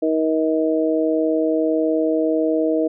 harmonic tone, 158.5 Hz, D#3, 32 cents sharp, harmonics 2 / 3 / 4, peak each -19 / -21 / -22 dBFS, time 0.02-2.88 s, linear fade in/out 10 ms, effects none

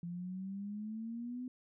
sine exponential sweep, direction up, 170.4 to 254.5 Hz, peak -39 dBFS, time 0.03-1.48 s, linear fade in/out 2 ms, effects none

